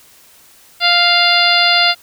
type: harmonic tone with a mistuned harmonic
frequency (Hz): 698.5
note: F5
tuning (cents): 0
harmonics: 1 / 2 / 3 / 4 / 5 / 6 / 7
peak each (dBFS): -17 / -17 / -17 / -17 / -17 / -17 / -17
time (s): 0.8-1.95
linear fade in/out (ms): 50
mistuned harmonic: 7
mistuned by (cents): -31
effects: white hiss -46 dBFS RMS until 2.02 s